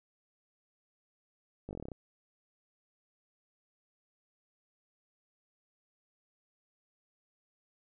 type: slowing click train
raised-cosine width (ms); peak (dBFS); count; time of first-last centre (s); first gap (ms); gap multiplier
2; -28; 10; 1.69-1.918; 19; 1.07
effects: none